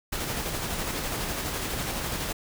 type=noise with tremolo; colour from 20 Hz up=pink; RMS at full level=-30 dBFS; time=0.12-2.33 s; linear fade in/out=10 ms; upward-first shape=square; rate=12 Hz; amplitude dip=25%; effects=none